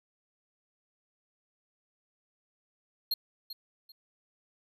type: tone with echo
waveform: square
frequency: 4235 Hz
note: C8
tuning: 20 cents sharp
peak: -27 dBFS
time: 3.11-3.14 s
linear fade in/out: 5 ms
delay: 390 ms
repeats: 2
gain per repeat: -12 dB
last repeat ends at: 3.92 s
effects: none